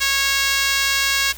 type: tone with high-pass filter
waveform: 5% pulse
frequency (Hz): 549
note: C#5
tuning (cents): -17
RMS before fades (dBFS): -19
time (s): 0-1.33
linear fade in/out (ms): 20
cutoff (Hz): 1500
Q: 1.5
effects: added 60 Hz sine -39 dBFS peak until 1.37 s + white hiss -38 dBFS RMS until 1.37 s